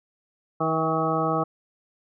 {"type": "harmonic tone with a mistuned harmonic", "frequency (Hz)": 160, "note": "D#3", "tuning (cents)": 49, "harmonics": [1, 2, 3, 4, 5, 7, 8], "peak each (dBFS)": [-29, -29, -29, -29, -29, -29, -29], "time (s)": [0.6, 1.44], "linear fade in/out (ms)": 10, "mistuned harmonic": 4, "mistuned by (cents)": 15, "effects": []}